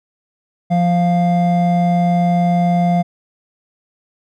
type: tone pair together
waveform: triangle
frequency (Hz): 174.62 / 698.5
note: F3 / F5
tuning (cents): 0 / 0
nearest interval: 2 octaves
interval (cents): 2400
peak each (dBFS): -11 / -15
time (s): 0.7-3.03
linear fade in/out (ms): 20
effects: none